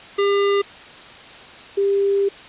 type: tone pair in turn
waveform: square / sine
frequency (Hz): 400.9 / 397.4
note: G4 / G4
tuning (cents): +39 / +24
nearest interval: unison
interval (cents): 15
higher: first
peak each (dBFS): -16 / -15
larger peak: second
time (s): 0.18-0.62 / 1.77-2.29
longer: second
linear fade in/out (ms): 10
effects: white hiss -40 dBFS RMS until 2.48 s + resampled to 8000 Hz